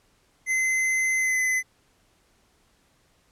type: tone with pitch glide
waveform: square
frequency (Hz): 2055 to 2029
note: C7 to B6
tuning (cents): -32 to +46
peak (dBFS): -22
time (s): 0.46-1.63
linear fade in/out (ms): 50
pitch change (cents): -22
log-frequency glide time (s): 1.18-1.39
effects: pink hiss -64 dBFS RMS until 3.31 s + low-pass 11000 Hz 12 dB/octave